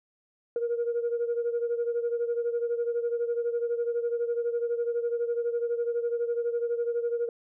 sine beating tone pair, 470 / 482 Hz, A#4 / B4, +14 / -42 cents, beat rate 12 Hz, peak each -26 / -31 dBFS, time 0.56-7.29 s, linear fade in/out 2 ms, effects tanh soft clip ceiling -21 dBFS

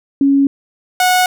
sine / sawtooth tone pair in turn, 277.2 / 732.8 Hz, C#4 / F#5, 0 / -17 cents, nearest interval octave + perfect fourth, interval 1683 cents, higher second, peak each -8 / -6 dBFS, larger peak second, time 0.21-0.47 / 1-1.26 s, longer neither, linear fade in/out 2 ms, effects none

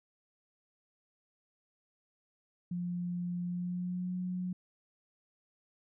sine tone with pitch glide, 176.2 to 181.57 Hz, F3 to F#3, +16 to -32 cents, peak -33 dBFS, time 2.71-4.53 s, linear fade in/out 5 ms, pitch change +52 cents, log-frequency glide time 3.44-4.14 s, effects none

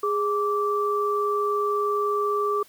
sine tone pair together, 412.9 / 1165.6 Hz, G#4 / D6, -10 / -13 cents, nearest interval octave + tritone, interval 1797 cents, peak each -24 dBFS, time 0.03-2.63 s, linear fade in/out 5 ms, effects white hiss -54 dBFS RMS until 2.68 s

